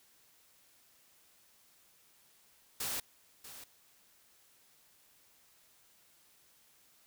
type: noise with echo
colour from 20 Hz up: white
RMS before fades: -37 dBFS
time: 2.8-3 s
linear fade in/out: 5 ms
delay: 640 ms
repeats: 1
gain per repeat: -13 dB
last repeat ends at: 3.64 s
effects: white hiss -66 dBFS RMS until 7.06 s